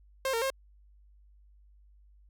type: tone with pitch steps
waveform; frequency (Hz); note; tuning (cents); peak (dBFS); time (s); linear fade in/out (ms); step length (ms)
sawtooth; 531 / 458.6 / 535; C5 / A#4 / C5; +25 / -28 / +38; -24; 0.25-0.502; 2; 84
effects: added 50 Hz sine -56 dBFS peak until 2.29 s